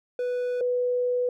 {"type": "tone pair in turn", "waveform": ["triangle", "sine"], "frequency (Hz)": [493.9, 493.9], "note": ["B4", "B4"], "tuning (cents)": [0, 0], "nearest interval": "unison", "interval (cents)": 0, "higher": "neither", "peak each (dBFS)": [-23, -22], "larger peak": "second", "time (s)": [[0.19, 0.61], [0.61, 1.29]], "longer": "second", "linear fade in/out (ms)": 2, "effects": []}